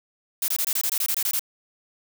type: noise bursts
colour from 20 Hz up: blue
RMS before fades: -24 dBFS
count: 12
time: 0.42-1.394 s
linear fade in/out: 2 ms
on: 61 ms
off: 22 ms
effects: none